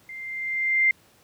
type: tone with level ramp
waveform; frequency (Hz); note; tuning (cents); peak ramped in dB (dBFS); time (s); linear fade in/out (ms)
sine; 2093; C7; 0; -36 to -15; 0.09-0.91; 2
effects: pink hiss -58 dBFS RMS until 1.23 s + high-pass 80 Hz 12 dB/octave